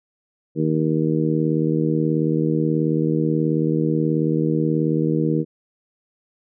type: harmonic tone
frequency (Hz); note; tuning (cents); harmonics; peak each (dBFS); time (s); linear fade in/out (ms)
78.5; D#2; +16; 2 / 3 / 4 / 5 / 6; -21 / -25 / -22 / -27 / -26; 0.55-5.45; 50
effects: none